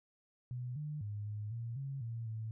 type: tone with pitch steps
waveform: sine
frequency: 123.9 / 150.1 / 103.8 / 105.2 / 116.3 / 136.8 / 115.2 / 110.7 Hz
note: B2 / D3 / G#2 / G#2 / A#2 / C#3 / A#2 / A2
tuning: +6 / +38 / 0 / +23 / -4 / -23 / -20 / +11 cents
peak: -38 dBFS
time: 0.51-2.51 s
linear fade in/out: 0 ms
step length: 250 ms
effects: none